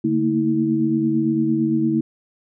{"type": "tone cluster", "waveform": "sine", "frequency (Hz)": [144.9, 225.6, 234.4, 322.5], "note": ["D3", "A3", "A#3", "E4"], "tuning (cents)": [-23, 44, 10, -38], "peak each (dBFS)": [-26, -21, -28, -19], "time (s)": [0.04, 2.01], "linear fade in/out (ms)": 5, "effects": []}